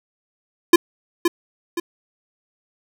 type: tone with echo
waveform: square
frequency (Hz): 343.6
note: F4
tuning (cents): -28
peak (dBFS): -6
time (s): 0.73-0.76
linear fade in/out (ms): 5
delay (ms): 520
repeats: 2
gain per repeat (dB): -8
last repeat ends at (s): 1.8
effects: none